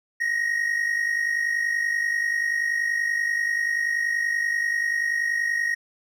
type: tone pair together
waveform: triangle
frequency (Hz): 1870 / 1920.4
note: A#6 / B6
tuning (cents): +5 / -49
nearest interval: unison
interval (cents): 46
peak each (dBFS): -21 / -27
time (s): 0.2-5.75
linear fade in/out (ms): 10
effects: none